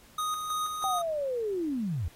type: tone with tremolo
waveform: square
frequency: 1244.5 Hz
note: D#6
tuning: in tune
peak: -29 dBFS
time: 0.18-1.02 s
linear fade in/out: 5 ms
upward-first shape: square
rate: 3.1 Hz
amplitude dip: 40%
type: linear sweep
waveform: sine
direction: down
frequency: 784 to 70.8 Hz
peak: -28 dBFS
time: 0.84-2.08 s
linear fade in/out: 0 ms
effects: pink hiss -57 dBFS RMS until 2.15 s + AAC 48 kbps